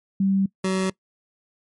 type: tone pair in turn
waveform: sine / 25% pulse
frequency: 194.2 / 188.78 Hz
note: G3 / F#3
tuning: -16 / +35 cents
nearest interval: unison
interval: 49 cents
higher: first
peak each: -17 dBFS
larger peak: neither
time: 0.2-0.46 / 0.64-0.9 s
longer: neither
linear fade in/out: 5 ms
effects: noise-tail reverb RT60 0.1 s tail -21 dB re dry + MP3 48 kbps